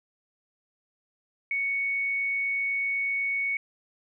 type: tone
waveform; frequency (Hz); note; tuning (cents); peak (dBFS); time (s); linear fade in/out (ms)
sine; 2223; C#7; +4; -25; 1.51-3.57; 2
effects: none